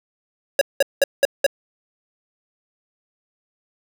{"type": "tone bursts", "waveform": "square", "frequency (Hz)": 554.4, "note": "C#5", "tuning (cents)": 0, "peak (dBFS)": -12, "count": 5, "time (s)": [0.59, 1.465], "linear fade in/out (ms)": 2, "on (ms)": 23, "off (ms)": 190, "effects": []}